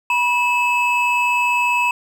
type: tone pair together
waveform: triangle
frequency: 974.9 / 2600 Hz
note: B5 / E7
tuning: -23 / -24 cents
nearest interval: octave + perfect fourth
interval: 1699 cents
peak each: -16 dBFS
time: 0.1-1.91 s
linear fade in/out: 2 ms
effects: none